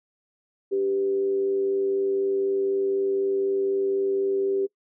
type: tone with frequency modulation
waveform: sine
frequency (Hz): 392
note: G4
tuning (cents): 0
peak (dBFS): -21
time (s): 0.71-4.67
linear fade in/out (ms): 20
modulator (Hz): 104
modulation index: 0.3
effects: noise-tail reverb RT60 0.1 s tail -23 dB re dry